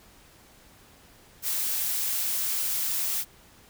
blue noise, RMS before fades -28 dBFS, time 1.42-3.25 s, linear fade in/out 50 ms, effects pink hiss -55 dBFS RMS until 3.69 s

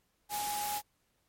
sine tone in noise, 830 Hz, G#5, 1 cent flat, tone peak -34 dBFS, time 0.29-0.82 s, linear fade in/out 50 ms, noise white, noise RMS -38 dBFS, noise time 0.29-0.82 s, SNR +1 dB, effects pink hiss -75 dBFS RMS until 1.28 s + MP3 64 kbps

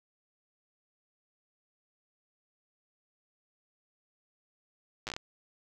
slowing click train, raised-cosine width 0.2 ms, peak -19 dBFS, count 7, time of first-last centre 5.07-5.165 s, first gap 8 ms, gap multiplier 1.27, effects none

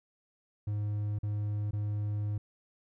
triangle tone with dropouts, 104.2 Hz, G#2, 6 cents sharp, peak -28 dBFS, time 0.67-2.38 s, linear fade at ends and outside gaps 5 ms, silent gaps 1.188-1.231 / 1.71-1.731 s, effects none

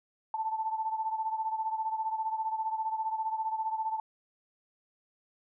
sine beating tone pair, 879 / 894 Hz, A5 / A5, -2 / +27 cents, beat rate 15 Hz, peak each -31 / -36 dBFS, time 0.34-4 s, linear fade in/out 2 ms, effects none

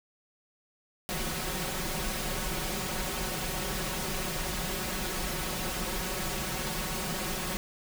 pink noise with comb filter, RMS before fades -33 dBFS, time 1.09-7.57 s, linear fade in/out 0 ms, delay 5.4 ms, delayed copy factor +0.9, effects none

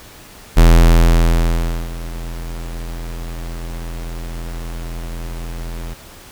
square tone with ADSR envelope, 41.89 Hz, E1, 29 cents sharp, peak -5 dBFS, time 0.56-5.94 s, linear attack 23 ms, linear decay 1300 ms, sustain -20 dB, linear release 10 ms, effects pink hiss -40 dBFS RMS until 6.31 s

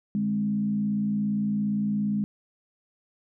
sine tone with frequency modulation, 206.7 Hz, G#3, 8 cents flat, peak -23 dBFS, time 0.15-2.24 s, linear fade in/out 0 ms, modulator 57.4 Hz, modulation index 0.5, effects none

